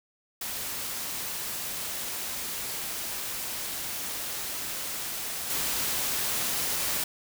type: noise with level steps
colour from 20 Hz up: white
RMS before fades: -34 / -29 dBFS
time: 0.41-7.04 s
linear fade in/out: 5 ms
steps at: 5.5 s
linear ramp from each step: 2 ms
effects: none